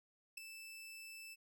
sawtooth tone with ADSR envelope, 2640 Hz, E7, 2 cents sharp, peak -37 dBFS, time 0.37-1.36 s, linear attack 8 ms, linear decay 5 ms, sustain -10 dB, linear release 31 ms, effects none

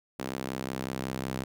sawtooth tone with high-pass filter sweep, 65.41 Hz, C2, in tune, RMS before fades -35 dBFS, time 0.19-1.44 s, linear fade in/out 5 ms, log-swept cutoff 240 to 160 Hz, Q 1, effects none

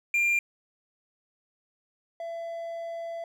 triangle tone pair in turn, 2390 / 670.7 Hz, D7 / E5, +30 / +30 cents, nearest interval octave + minor seventh, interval 2200 cents, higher first, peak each -20 / -31 dBFS, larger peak first, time 0.14-0.39 / 2.2-3.24 s, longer second, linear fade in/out 2 ms, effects none

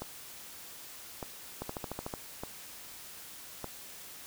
two click trains, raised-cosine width 1 ms, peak -22 / -23 dBFS, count 8 / 4, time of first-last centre 1.62-2.139 / 0.02-3.643 s, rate 13.5 / 0.828 Hz, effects white hiss -48 dBFS RMS until 4.26 s

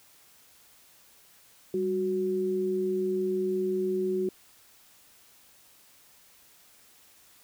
sine tone pair together, 196 / 370 Hz, G3 / F#4, 0 / 0 cents, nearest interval major seventh, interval 1100 cents, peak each -33 / -26 dBFS, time 1.74-4.29 s, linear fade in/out 2 ms, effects white hiss -58 dBFS RMS until 7.43 s

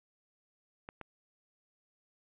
clicks, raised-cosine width 0.5 ms, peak -28 dBFS, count 2, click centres 0.889 / 1.013 s, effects resampled to 8000 Hz

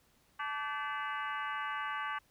harmonic tone with a mistuned harmonic, 289.7 Hz, D4, 24 cents flat, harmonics 3 / 4 / 5 / 6 / 7 / 8 / 9 / 10, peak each -42 / -38 / -41 / -46 / -46 / -54 / -52 / -50 dBFS, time 0.39-2.19 s, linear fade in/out 10 ms, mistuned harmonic 5, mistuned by +100 cents, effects pink hiss -69 dBFS RMS until 2.3 s

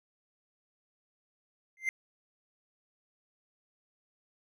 triangle tone with exponential growth, 2086 Hz, C7, 6 cents flat, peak -22 dBFS, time 1.77-1.89 s, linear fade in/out 1 ms, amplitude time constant 25 ms, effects none

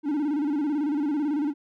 triangle tone with vibrato, 293.7 Hz, D4, in tune, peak -21 dBFS, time 0.03-1.54 s, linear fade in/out 50 ms, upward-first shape square, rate 18 Hz, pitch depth 83 cents each way, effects none

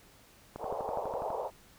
click train, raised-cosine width 1 ms, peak -25 dBFS, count 10, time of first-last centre 0.56-1.304 s, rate 12.1 Hz
pink band-pass noise, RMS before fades -36 dBFS, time 0.58-1.51 s, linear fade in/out 50 ms, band 450 to 960 Hz, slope 48 dB/octave
effects pink hiss -59 dBFS RMS until 1.78 s

